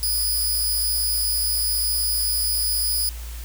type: tone with amplitude modulation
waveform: 5% pulse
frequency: 4978 Hz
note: D#8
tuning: in tune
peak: -10 dBFS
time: 0.03-3.09 s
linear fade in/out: 0 ms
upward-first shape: sine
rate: 259 Hz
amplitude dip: 80%
effects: added 58 Hz sine -31 dBFS peak until 3.44 s + white hiss -42 dBFS RMS until 3.44 s